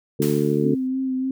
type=harmonic tone; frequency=73.42 Hz; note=D2; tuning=in tune; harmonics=2 / 3 / 4 / 5 / 6; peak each=-24 / -24 / -24 / -24 / -24 dBFS; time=0.19-0.75 s; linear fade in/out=10 ms
type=noise with exponential decay; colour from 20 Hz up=white; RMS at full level=-31 dBFS; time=0.22-0.87 s; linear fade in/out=0 ms; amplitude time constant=140 ms
type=tone with vibrato; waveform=sine; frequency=261.6 Hz; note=C4; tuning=in tune; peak=-21 dBFS; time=0.64-1.31 s; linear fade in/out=2 ms; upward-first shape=sine; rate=3.4 Hz; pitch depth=22 cents each way
effects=none